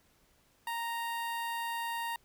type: tone with notch filter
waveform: sawtooth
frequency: 930 Hz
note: A#5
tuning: 4 cents flat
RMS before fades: -36 dBFS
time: 0.67-2.16 s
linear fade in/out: 2 ms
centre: 6100 Hz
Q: 1.2
effects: pink hiss -68 dBFS RMS until 2.24 s